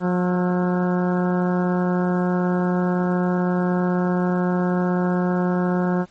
harmonic tone with a mistuned harmonic, 179.6 Hz, F3, 49 cents sharp, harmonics 1 / 2 / 3 / 4 / 5 / 6 / 7 / 8 / 9, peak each -19 / -25 / -29 / -31 / -33 / -35 / -36 / -37 / -38 dBFS, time 0-6.06 s, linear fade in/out 50 ms, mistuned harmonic 7, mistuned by +83 cents, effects pink hiss -55 dBFS RMS until 6.1 s + MP3 32 kbps

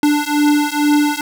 square beating tone pair, 293.7 / 295.9 Hz, D4 / D4, 0 / +13 cents, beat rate 2.2 Hz, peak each -16 dBFS, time 0.03-1.21 s, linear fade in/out 2 ms, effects none

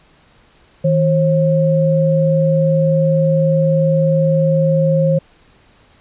sine tone pair together, 159.65 / 537 Hz, D#3 / C5, +45 / +45 cents, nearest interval octave + major sixth, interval 2100 cents, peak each -13 / -14 dBFS, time 0.84-5.19 s, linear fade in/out 10 ms, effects pink hiss -51 dBFS RMS until 6 s + resampled to 8000 Hz

